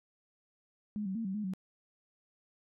sine tone with pitch steps, 209.6 / 190.2 / 227.2 / 191 / 211.1 / 187.5 Hz, G#3 / F#3 / A#3 / G3 / G#3 / F#3, +16 / +48 / -44 / -45 / +29 / +23 cents, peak -33 dBFS, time 0.96-1.536 s, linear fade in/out 0 ms, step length 96 ms, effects none

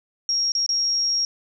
sine tone with dropouts, 5588 Hz, F8, in tune, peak -19 dBFS, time 0.29-1.25 s, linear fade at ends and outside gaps 1 ms, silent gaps 0.52-0.551 / 0.663-0.691 s, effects none

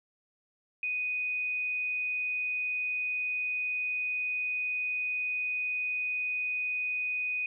sine tone, 2489 Hz, D#7, in tune, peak -29 dBFS, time 0.83-7.46 s, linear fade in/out 2 ms, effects none

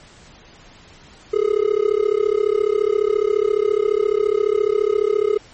triangle tone with amplitude modulation, 419.6 Hz, G#4, 18 cents sharp, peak -9 dBFS, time 1.33-5.38 s, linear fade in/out 10 ms, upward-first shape sine, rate 34.5 Hz, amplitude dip 100%, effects pink hiss -46 dBFS RMS until 5.53 s + MP3 32 kbps

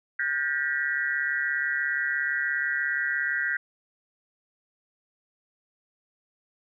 sine tone cluster, 1437 / 1583 / 1794 / 1931 Hz, F6 / G6 / A6 / B6, +49 / +17 / +33 / -39 cents, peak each -33 / -28 / -33 / -29 dBFS, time 0.19-3.57 s, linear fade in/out 5 ms, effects none

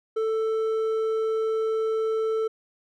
sine tone with hard clipping, 442.1 Hz, A4, 8 cents sharp, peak -24 dBFS, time 0.16-2.48 s, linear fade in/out 10 ms, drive 5 dB, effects none

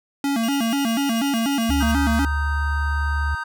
square tone with vibrato, 252.4 Hz, B3, 38 cents sharp, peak -20 dBFS, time 0.24-2.25 s, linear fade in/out 2 ms, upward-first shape square, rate 4.1 Hz, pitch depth 180 cents each way
sawtooth tone with tremolo, 2851 Hz, F7, 35 cents sharp, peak -26 dBFS, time 0.43-1.92 s, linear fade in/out 5 ms, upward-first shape sine, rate 11 Hz, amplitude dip 45%
sine tone, 72.8 Hz, D2, 15 cents flat, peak -20 dBFS, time 1.69-3.35 s, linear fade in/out 5 ms
triangle chord, Eb major, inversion second, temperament just, 933.4 / 1244.5 / 1555.6 Hz, Bb5 / Eb6 / G6, +2 / 0 / -14 cents, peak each -30 / -30 / -26 dBFS, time 1.8-3.44 s, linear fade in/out 10 ms
effects none

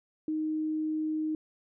sine tone, 311.1 Hz, D#4, in tune, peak -28 dBFS, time 0.28-1.35 s, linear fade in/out 2 ms, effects none

